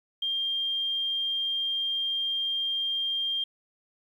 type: tone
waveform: sine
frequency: 3197 Hz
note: G7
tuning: 33 cents sharp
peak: -26 dBFS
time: 0.22-3.44 s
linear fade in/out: 5 ms
effects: 10-bit